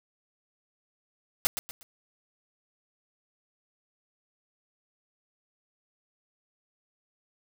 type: noise with echo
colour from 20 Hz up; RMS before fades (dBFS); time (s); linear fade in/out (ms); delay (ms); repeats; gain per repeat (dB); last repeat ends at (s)
white; -23; 1.45-1.47; 0; 120; 3; -9; 1.83
effects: none